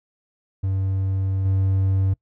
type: tone with level steps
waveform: triangle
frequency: 96 Hz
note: G2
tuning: 36 cents flat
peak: -18 / -15 dBFS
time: 0.63-2.14 s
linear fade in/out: 10 ms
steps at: 1.45 s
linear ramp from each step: 5 ms
effects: noise-tail reverb RT60 0.1 s tail -23 dB re dry